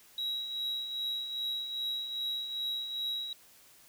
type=tone with tremolo; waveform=sine; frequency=3859 Hz; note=B7; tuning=41 cents flat; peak=-28 dBFS; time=0.18-3.33 s; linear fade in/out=2 ms; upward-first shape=triangle; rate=2.5 Hz; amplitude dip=65%; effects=tanh soft clip ceiling -30 dBFS + white hiss -59 dBFS RMS until 3.88 s